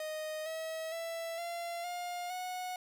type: tone with pitch steps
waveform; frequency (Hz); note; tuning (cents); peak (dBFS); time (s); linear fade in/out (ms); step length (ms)
45% pulse; 621 / 641.8 / 663.3 / 685.5 / 708.4 / 732.1; D#5 / E5 / E5 / F5 / F5 / F#5; -3 / -46 / +11 / -32 / +24 / -19; -37; 0-2.76; 2; 460
effects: none